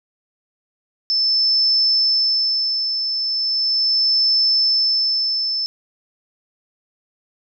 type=tone with tremolo; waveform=sine; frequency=5274 Hz; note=E8; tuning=in tune; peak=-13 dBFS; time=1.1-5.66 s; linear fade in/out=0 ms; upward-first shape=sine; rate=0.38 Hz; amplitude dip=50%; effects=none